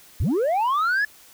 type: linear sweep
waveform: sine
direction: up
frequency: 51.91 to 1737 Hz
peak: -16 dBFS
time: 0.2-1.05 s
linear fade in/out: 5 ms
effects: tanh soft clip ceiling -18 dBFS + white hiss -50 dBFS RMS until 1.33 s